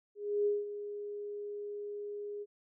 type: tone with ADSR envelope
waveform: sine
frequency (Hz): 412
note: G#4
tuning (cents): -14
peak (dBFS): -26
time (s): 0.15-2.46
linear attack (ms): 310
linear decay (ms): 190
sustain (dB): -12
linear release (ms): 41
effects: none

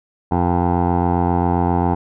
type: tone with low-pass filter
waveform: 15% pulse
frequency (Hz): 87.5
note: F2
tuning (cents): +4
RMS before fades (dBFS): -17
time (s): 0.31-1.95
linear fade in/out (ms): 10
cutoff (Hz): 820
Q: 3.3
effects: none

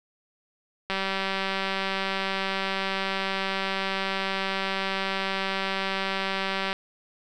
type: click train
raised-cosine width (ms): 0.3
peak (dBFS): -12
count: 1126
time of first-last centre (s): 0.9-6.729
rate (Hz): 193
effects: none

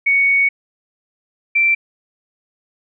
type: tone pair in turn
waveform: sine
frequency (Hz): 2228 / 2346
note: C#7 / D7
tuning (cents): +8 / -2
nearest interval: minor second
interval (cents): 90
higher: second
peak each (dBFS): -11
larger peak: neither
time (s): 0.06-0.49 / 1.55-1.75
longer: first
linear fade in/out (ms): 10
effects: none

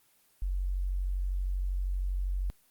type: tone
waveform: sine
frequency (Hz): 46.34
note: F#1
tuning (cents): +3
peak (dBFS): -28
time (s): 0.42-2.5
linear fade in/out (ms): 0
effects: white hiss -66 dBFS RMS until 2.7 s + Opus 24 kbps

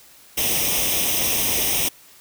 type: noise with comb filter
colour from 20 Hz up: white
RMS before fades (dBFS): -21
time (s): 0.37-1.89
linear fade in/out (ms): 10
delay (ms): 0.34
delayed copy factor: +0.75
effects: white hiss -49 dBFS RMS until 2.2 s

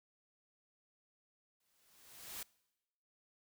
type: noise with exponential growth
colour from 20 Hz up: white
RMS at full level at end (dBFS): -43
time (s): 1.6-2.43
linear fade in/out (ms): 5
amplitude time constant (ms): 180
effects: noise-tail reverb RT60 1.0 s tail -24 dB re dry

